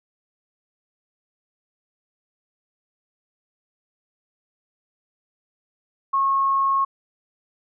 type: tone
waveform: sine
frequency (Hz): 1090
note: C#6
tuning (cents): -29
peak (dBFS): -17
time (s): 6.13-6.85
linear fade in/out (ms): 10
effects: none